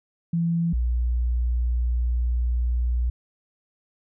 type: tone pair in turn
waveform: sine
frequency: 168.3 / 60.06 Hz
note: E3 / B1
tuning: +36 / -48 cents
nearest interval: octave + tritone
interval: 1784 cents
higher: first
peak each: -20 dBFS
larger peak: neither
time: 0.33-0.73 / 0.73-3.1 s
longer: second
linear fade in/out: 5 ms
effects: none